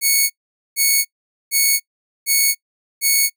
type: tone bursts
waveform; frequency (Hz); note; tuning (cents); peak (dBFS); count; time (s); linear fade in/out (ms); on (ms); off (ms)
5% pulse; 2217; C#7; 0; -3; 5; 0.01-3.3; 50; 290; 460
effects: noise-tail reverb RT60 0.1 s tail -23 dB re dry